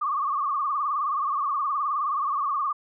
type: tone with vibrato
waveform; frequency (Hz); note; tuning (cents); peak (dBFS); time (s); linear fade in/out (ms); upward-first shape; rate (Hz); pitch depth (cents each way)
sine; 1152; D6; -34; -23; 0.01-2.73; 10; sine; 19; 110
effects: none